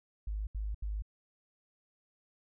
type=tone bursts; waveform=sine; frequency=51.91 Hz; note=G#1; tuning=in tune; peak=-33 dBFS; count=3; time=0.27-1.022 s; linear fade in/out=5 ms; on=200 ms; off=76 ms; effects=none